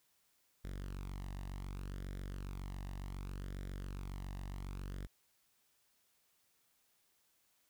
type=tone with flanger; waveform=sawtooth; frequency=47.3 Hz; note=F#1; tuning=39 cents sharp; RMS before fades=-44 dBFS; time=0.64-5.07 s; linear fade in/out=10 ms; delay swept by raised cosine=0.55 to 1.07 ms; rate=0.67 Hz; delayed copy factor=+0.6; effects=white hiss -75 dBFS RMS until 7.69 s